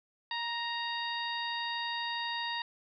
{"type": "harmonic tone with a mistuned harmonic", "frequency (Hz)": 932.3, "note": "A#5", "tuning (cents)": 0, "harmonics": [1, 2, 3, 4, 5], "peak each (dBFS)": [-37, -38, -42, -39, -44], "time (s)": [0.31, 2.62], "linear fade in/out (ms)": 2, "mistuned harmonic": 1, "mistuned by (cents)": 19, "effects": []}